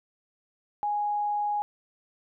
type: tone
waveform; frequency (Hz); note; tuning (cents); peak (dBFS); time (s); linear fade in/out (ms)
sine; 829; G#5; -3; -25; 0.83-1.62; 0
effects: none